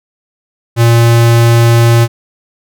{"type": "tone", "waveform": "square", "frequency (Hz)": 116.9, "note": "A#2", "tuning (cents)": 5, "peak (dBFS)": -5, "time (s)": [0.76, 2.08], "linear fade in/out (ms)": 50, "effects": []}